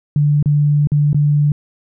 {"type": "tone with dropouts", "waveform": "sine", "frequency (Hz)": 146.83, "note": "D3", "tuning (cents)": 0, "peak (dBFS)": -10, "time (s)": [0.16, 1.52], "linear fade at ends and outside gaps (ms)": 2, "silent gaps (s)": [[0.427, 0.458], [0.872, 0.918], [1.131, 1.145]], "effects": []}